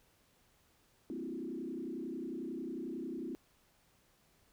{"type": "tone with frequency modulation", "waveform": "sine", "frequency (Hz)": 293.7, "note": "D4", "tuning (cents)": 0, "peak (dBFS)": -38, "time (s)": [1.1, 3.35], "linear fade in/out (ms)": 0, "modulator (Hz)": 31.1, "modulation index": 2.3, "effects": ["pink hiss -70 dBFS RMS until 4.52 s"]}